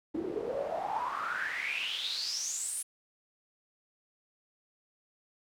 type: noise with band-pass filter sweep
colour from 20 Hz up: pink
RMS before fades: -35 dBFS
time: 0.14-2.83 s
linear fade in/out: 10 ms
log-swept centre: 310 to 10000 Hz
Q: 9.2
effects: none